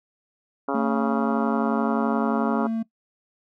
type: harmonic tone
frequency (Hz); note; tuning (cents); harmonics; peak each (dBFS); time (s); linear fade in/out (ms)
138.4; C#3; -2; 2 / 3 / 4 / 5 / 6 / 7 / 8 / 9 / 10; -28 / -30 / -31 / -32 / -33 / -33 / -34 / -35 / -35; 0.68-2.67; 5
type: tone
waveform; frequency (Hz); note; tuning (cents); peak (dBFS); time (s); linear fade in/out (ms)
triangle; 225.3; A3; +41; -21; 0.74-2.83; 10
effects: noise-tail reverb RT60 0.1 s tail -19 dB re dry